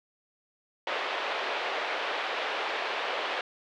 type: band-pass noise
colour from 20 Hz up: pink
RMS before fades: -32 dBFS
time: 0.87-3.41 s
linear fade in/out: 2 ms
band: 470 to 3500 Hz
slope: 24 dB/octave
effects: none